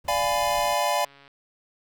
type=noise; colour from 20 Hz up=brown; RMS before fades=-44 dBFS; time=0.04-0.74 s; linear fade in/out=10 ms
type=chord; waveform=square; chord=D diminished seventh; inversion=none; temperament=equal with one note detuned; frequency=587.3 / 698.5 / 830.6 / 1002.1 Hz; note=D5 / F5 / Ab5 / Cb6; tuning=0 / 0 / 0 / +25 cents; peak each=-28 dBFS; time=0.08-1.05 s; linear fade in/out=5 ms
type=click train; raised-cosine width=0.3 ms; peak=-35 dBFS; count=110; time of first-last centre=0.5-1.279 s; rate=140 Hz
effects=none